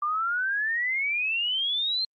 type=exponential sweep; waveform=sine; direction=up; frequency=1174.7 to 4205 Hz; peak=-24 dBFS; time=0.02-2.05 s; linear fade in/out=5 ms; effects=Opus 32 kbps

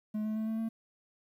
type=tone with pitch steps; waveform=triangle; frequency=213.5 / 216.2 / 219 / 221.8 / 224.6 Hz; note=G#3 / A3 / A3 / A3 / A3; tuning=+48 / -30 / -8 / +14 / +36 cents; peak=-29 dBFS; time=0.14-0.69 s; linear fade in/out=10 ms; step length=110 ms; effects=11-bit

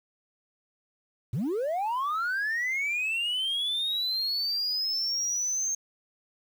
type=linear sweep; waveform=sine; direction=up; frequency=98 to 6420 Hz; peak=-24 dBFS; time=1.33-5.75 s; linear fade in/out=5 ms; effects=tanh soft clip ceiling -25 dBFS + 9-bit

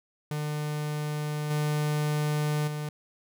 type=tone with level steps; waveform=45% pulse; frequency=150 Hz; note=D3; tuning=37 cents sharp; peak=-29 / -25 / -31 dBFS; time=0.31-2.89 s; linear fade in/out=2 ms; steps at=1.5 / 2.67 s; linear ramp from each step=10 ms; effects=none

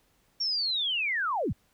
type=linear sweep; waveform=sine; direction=down; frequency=5580 to 41.49 Hz; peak=-26 dBFS; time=0.4-1.53 s; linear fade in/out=10 ms; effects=pink hiss -68 dBFS RMS until 1.73 s

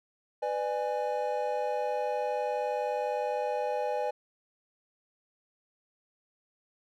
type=chord; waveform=triangle; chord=G# diminished; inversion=first; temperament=just; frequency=498.4 / 598 / 830.6 Hz; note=B4 / D5 / G#5; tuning=+16 / +31 / 0 cents; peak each=-31 dBFS; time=0.42-4.11 s; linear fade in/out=10 ms; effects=none

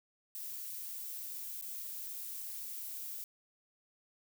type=noise with dropouts; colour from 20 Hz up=violet; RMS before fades=-43 dBFS; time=0.35-3.24 s; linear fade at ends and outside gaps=1 ms; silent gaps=1.613-1.623 s; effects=none

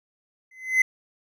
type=tone with exponential growth; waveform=triangle; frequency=2044 Hz; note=C7; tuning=41 cents flat; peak=-11 dBFS; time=0.51-0.82 s; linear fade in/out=5 ms; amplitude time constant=66 ms; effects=none

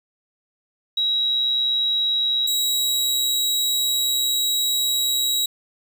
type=tone pair in turn; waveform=sine / sawtooth; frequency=3857 / 3857 Hz; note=B7 / B7; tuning=-42 / -42 cents; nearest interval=unison; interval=0 cents; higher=neither; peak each=-18 / -16 dBFS; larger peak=second; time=0.97-2.47 / 2.47-5.46 s; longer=second; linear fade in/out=5 ms; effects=8-bit

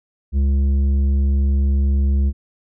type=tone with tanh clipping; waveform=sine; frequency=69 Hz; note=C#2; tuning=7 cents flat; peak=-15 dBFS; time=0.32-2.33 s; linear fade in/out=50 ms; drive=8 dB; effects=none

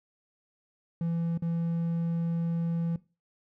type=tone with dropouts; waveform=triangle; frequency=167.7 Hz; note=E3; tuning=30 cents sharp; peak=-25 dBFS; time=1.01-2.96 s; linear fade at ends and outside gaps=2 ms; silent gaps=1.376-1.422 s; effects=noise-tail reverb RT60 0.3 s tail -19 dB re dry

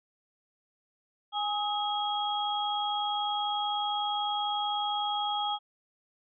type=tone cluster; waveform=sine; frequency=828 / 1263 / 3288 Hz; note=G#5 / D#6 / G#7; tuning=-5 / +26 / -18 cents; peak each=-30 / -36 / -33 dBFS; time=1.32-5.59 s; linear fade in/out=50 ms; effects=none

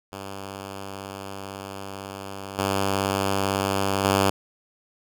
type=tone with level steps; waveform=5% pulse; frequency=98 Hz; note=G2; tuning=in tune; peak=-23 / -11 / -7 dBFS; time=0.12-4.3 s; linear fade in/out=5 ms; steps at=2.58 / 4.04 s; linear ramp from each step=10 ms; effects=none

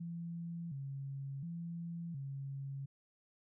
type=tone with vibrato; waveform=sine; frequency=152.5 Hz; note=D#3; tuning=34 cents flat; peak=-40 dBFS; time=0-2.86 s; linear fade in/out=10 ms; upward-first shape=square; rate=0.7 Hz; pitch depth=180 cents each way; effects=none

